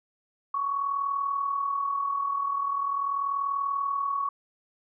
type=tone with amplitude modulation; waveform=sine; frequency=1117 Hz; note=C#6; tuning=13 cents sharp; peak=-23 dBFS; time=0.54-4.29 s; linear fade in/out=5 ms; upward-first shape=sine; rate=40.4 Hz; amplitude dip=55%; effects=none